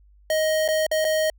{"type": "tone with dropouts", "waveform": "square", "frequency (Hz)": 626, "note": "D#5", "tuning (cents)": 10, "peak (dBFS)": -20, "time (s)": [0.3, 1.3], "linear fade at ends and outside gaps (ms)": 2, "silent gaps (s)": [[0.679, 0.686], [0.866, 0.914], [1.045, 1.049]], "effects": ["added 50 Hz sine -51 dBFS peak until 1.38 s"]}